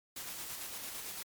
white noise with tremolo, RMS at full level -42 dBFS, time 0.16-1.23 s, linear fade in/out 5 ms, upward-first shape square, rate 8.9 Hz, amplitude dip 25%, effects MP3 96 kbps

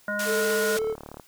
harmonic tone, 206.4 Hz, G#3, 10 cents flat, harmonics 1 / 3 / 5 / 7 / 9, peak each -34 / -31 / -40 / -28 / -40 dBFS, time 0.08-0.77 s, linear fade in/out 2 ms
white band-pass noise, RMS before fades -33 dBFS, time 0.19-0.79 s, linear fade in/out 5 ms, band 400 to 11000 Hz, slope 12 dB/octave
triangle tone with vibrato, 440.3 Hz, A4, 1 cent sharp, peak -22 dBFS, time 0.25-0.96 s, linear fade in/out 50 ms, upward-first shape square, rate 16 Hz, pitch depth 14 cents each way
click train, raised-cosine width 1 ms, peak -25 dBFS, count 16, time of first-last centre 0.79-1.198 s, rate 36.8 Hz
effects white hiss -57 dBFS RMS until 1.27 s

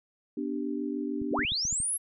sine chord, G major, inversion first, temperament equal, 246.9 / 293.7 / 392 Hz, B3 / D4 / G4, 0 / 0 / 0 cents, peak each -34 / -32 / -37 dBFS, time 0.37-1.44 s, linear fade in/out 5 ms
clicks, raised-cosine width 5 ms, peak -28 dBFS, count 7, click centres 1.217 / 1.391 / 1.45 / 1.52 / 1.652 / 1.727 / 1.802 s
sine linear sweep, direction up, 43.65 to 11400 Hz, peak -27 dBFS, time 1.31-1.98 s, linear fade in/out 20 ms
effects none

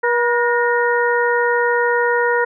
harmonic tone with a mistuned harmonic, 480 Hz, B4, 49 cents flat, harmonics 1 / 2 / 3 / 4, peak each -17 / -20 / -21 / -21 dBFS, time 0.03-2.45 s, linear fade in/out 10 ms, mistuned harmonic 4, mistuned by -61 cents, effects none

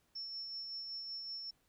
sine tone with tremolo, 5400 Hz, E8, 41 cents sharp, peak -40 dBFS, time 0.15-1.51 s, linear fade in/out 10 ms, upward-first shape sine, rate 5.3 Hz, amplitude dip 30%, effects pink hiss -75 dBFS RMS until 1.68 s

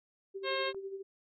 sine tone with tremolo, 389.5 Hz, G4, 11 cents flat, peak -36 dBFS, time 0.34-1.03 s, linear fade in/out 20 ms, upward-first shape sine, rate 12 Hz, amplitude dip 60%
harmonic tone, 535 Hz, C5, 38 cents sharp, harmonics 1 / 2 / 3 / 4 / 5 / 6 / 7 / 8, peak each -35 / -38 / -40 / -41 / -42 / -43 / -43 / -44 dBFS, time 0.43-0.73 s, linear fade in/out 50 ms
click, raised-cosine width 1 ms, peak -37 dBFS, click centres 0.746 s
effects none

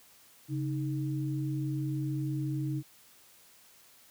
sine tone pair together, 137.62 / 311.1 Hz, C#3 / D#4, -12 / 0 cents, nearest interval octave + major second, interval 1412 cents, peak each -31 / -35 dBFS, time 0.48-2.83 s, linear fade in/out 50 ms, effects white hiss -59 dBFS RMS until 4.1 s + high-pass 60 Hz 12 dB/octave

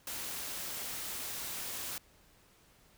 white noise, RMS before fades -40 dBFS, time 0.07-1.98 s, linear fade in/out 2 ms, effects pink hiss -64 dBFS RMS until 2.97 s

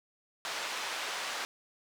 pink band-pass noise, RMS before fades -37 dBFS, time 0.45-1.45 s, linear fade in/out 0 ms, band 830 to 5800 Hz, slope 12 dB/octave, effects none

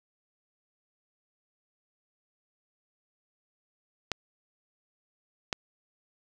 clicks, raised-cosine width 0.2 ms, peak -11 dBFS, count 2, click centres 4.117 / 5.528 s, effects 8-bit

